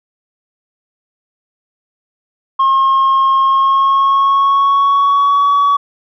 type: tone with pitch glide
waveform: sine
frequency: 1075 to 1133 Hz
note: C6 to C#6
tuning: +47 to +37 cents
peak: -6 dBFS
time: 2.59-5.77 s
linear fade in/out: 10 ms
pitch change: +90 cents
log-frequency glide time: 3.41-5.51 s
effects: tanh soft clip ceiling -7 dBFS